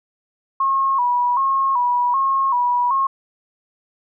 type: tone with vibrato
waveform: sine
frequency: 1027 Hz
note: C6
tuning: 33 cents flat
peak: -15 dBFS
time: 0.6-3.07 s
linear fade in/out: 5 ms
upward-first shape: square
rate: 1.3 Hz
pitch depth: 91 cents each way
effects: none